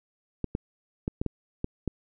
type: clicks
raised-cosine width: 3 ms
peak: -15 dBFS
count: 7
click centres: 0.443 / 0.551 / 1.079 / 1.215 / 1.263 / 1.644 / 1.877 s
effects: none